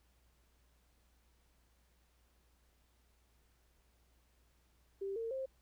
sine tone with pitch steps, 392 / 455.5 / 529.3 Hz, G4 / A#4 / C5, 0 / -40 / +20 cents, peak -37 dBFS, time 5.01-5.46 s, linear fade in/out 10 ms, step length 150 ms, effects added 60 Hz sine -70 dBFS peak until 5.61 s + pink hiss -75 dBFS RMS until 5.61 s

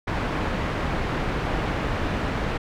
pink low-pass noise, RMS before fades -26 dBFS, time 0.07-2.58 s, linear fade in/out 10 ms, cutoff 2100 Hz, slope 12 dB/octave, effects none

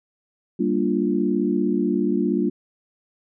sine chord, G minor seventh, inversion none, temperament equal, 196 / 233.1 / 293.7 / 349.2 Hz, G3 / Bb3 / D4 / F4, 0 / 0 / 0 / 0 cents, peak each -24 dBFS, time 0.59-2.5 s, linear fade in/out 10 ms, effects none

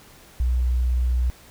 sine tone, 61.74 Hz, B1, in tune, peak -18 dBFS, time 0.4-1.3 s, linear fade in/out 0 ms, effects pink hiss -49 dBFS RMS until 1.5 s

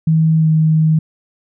sine tone with pitch glide, 159.8 to 157.6 Hz, D#3 to D#3, +47 to +23 cents, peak -9 dBFS, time 0.07-0.99 s, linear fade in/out 5 ms, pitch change -24 cents, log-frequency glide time 0.38-0.48 s, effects none

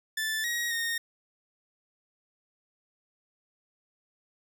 sawtooth tone with pitch steps, 1757 / 1893 / 1849 Hz, A6 / A#6 / A#6, -3 / +26 / -15 cents, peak -25 dBFS, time 0.17-0.98 s, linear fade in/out 5 ms, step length 270 ms, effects none

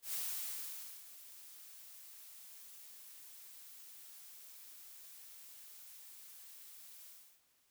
blue noise with ADSR envelope, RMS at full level -39 dBFS, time 0.02-7.42 s, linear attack 110 ms, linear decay 890 ms, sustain -16 dB, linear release 350 ms, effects white hiss -74 dBFS RMS until 7.7 s

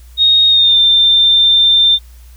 sine tone with pitch glide, 3729 to 3585 Hz, A#7 to A7, 0 to +32 cents, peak -6 dBFS, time 0.17-1.99 s, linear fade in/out 50 ms, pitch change -68 cents, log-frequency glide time 0.49-0.78 s, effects added 60 Hz sine -35 dBFS peak until 2.36 s + white hiss -49 dBFS RMS until 2.36 s

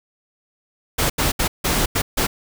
pink noise bursts at uneven times, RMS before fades -19 dBFS, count 6, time 0.98-1.1 / 1.18-1.32 / 1.39-1.48 / 1.64-1.86 / 1.95-2.02 / 2.17-2.27 s, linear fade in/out 10 ms, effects none

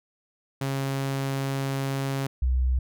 sawtooth / sine tone pair in turn, 136.3 / 63.6 Hz, C#3 / C2, -29 / -48 cents, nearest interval octave + minor second, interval 1319 cents, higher first, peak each -22 / -20 dBFS, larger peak second, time 0.61-2.27 / 2.42-2.79 s, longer first, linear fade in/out 5 ms, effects none

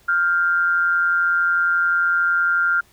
sine tone pair together, 1396.9 / 1568 Hz, F6 / G6, 0 / 0 cents, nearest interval major second, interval 200 cents, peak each -16 / -24 dBFS, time 0.08-2.81 s, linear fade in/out 10 ms, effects pink hiss -55 dBFS RMS until 2.92 s

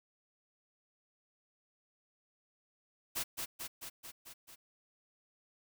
white noise with echo, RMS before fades -36 dBFS, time 3.15-3.24 s, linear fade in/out 20 ms, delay 220 ms, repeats 6, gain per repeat -3 dB, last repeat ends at 4.56 s, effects none

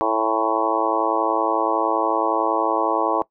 harmonic tone with a mistuned harmonic, 110.8 Hz, A2, 13 cents sharp, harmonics 3 / 4 / 5 / 6 / 7 / 8 / 9 / 10, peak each -26 / -26 / -26 / -26 / -26 / -26 / -26 / -26 dBFS, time 0.01-3.22 s, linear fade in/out 0 ms, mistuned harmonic 7, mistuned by +36 cents, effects noise-tail reverb RT60 0.1 s tail -20 dB re dry

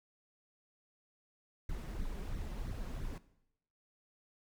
brown noise with flanger, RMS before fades -40 dBFS, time 1.69-3.18 s, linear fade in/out 2 ms, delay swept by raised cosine 0.49 to 5.59 ms, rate 3 Hz, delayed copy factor +0.7, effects noise-tail reverb RT60 0.8 s tail -17 dB re dry

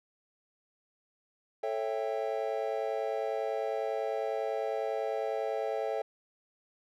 triangle chord, A dominant seventh, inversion none, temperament just, 440 / 550 / 660 / 792 Hz, A4 / C#5 / E5 / G5, 0 / -14 / +2 / +18 cents, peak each -33 / -34 / -34 / -36 dBFS, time 1.63-6.02 s, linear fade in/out 5 ms, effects none

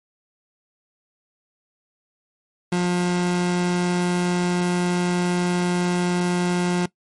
30% pulse tone, 177.6 Hz, F3, 29 cents sharp, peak -16 dBFS, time 2.72-6.86 s, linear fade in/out 5 ms, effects noise-tail reverb RT60 0.1 s tail -20 dB re dry + MP3 48 kbps

